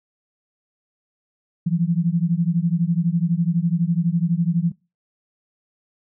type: beating tone pair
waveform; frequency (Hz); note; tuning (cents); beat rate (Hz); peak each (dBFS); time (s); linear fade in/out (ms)
sine; 164.8 / 176.8; E3 / F3; 0 / +22; 12; -20 / -20; 1.66-4.72; 10
effects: noise-tail reverb RT60 0.3 s tail -24 dB re dry